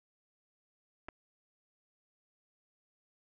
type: clicks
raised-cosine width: 0.5 ms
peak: -29 dBFS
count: 2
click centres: 1.085 / 1.088 s
effects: none